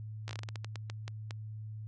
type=slowing click train; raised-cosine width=0.2 ms; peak=-24 dBFS; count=14; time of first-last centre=0.28-1.308 s; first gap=13 ms; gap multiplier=1.27; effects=added 108 Hz sine -40 dBFS peak until 1.87 s + resampled to 24000 Hz